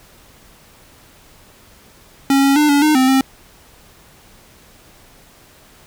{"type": "tone with pitch steps", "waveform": "square", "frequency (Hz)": [274.1, 275.7, 299.2, 285.5, 305.4, 259.8, 266], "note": ["C#4", "C#4", "D4", "D4", "D#4", "C4", "C4"], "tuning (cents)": [-19, -9, 32, -49, -32, -12, 29], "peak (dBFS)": -11, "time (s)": [2.3, 3.21], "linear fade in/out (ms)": 2, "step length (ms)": 130, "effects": ["pink hiss -47 dBFS RMS until 5.86 s"]}